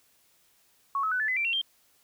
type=tone with pitch steps; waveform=sine; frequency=1108.7 / 1288.4 / 1497.1 / 1739.7 / 2022 / 2349 / 2730 / 3172 Hz; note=C#6 / E6 / F#6 / A6 / B6 / D7 / F7 / G7; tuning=0 / -40 / +20 / -20 / +40 / 0 / -40 / +20 cents; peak=-25 dBFS; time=0.95-1.614 s; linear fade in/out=2 ms; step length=83 ms; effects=white hiss -65 dBFS RMS until 2.03 s